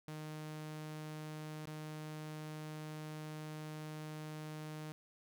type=tone with dropouts; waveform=sawtooth; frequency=154.1 Hz; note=D#3; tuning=16 cents flat; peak=-40 dBFS; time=0.08-4.92 s; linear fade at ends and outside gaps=0 ms; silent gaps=1.655-1.673 s; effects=none